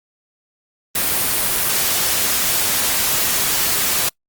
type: noise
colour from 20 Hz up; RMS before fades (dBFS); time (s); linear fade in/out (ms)
white; -18; 0.95-4.09; 5
effects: noise-tail reverb RT60 0.1 s tail -26 dB re dry + Opus 32 kbps